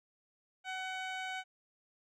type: tone with low-pass filter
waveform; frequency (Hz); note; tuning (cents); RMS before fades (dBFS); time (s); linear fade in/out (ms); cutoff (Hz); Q
15% pulse; 751; F#5; +26; -40; 0.64-1.44; 50; 5000; 0.68
effects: none